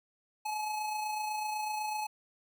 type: tone with amplitude modulation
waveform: square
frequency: 853 Hz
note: G#5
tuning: 46 cents sharp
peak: -32 dBFS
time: 0.45-2.07 s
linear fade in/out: 10 ms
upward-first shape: sine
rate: 28 Hz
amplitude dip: 35%
effects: none